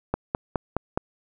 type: click train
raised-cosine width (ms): 1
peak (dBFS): -9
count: 5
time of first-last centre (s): 0.14-0.975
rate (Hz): 4.79
effects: none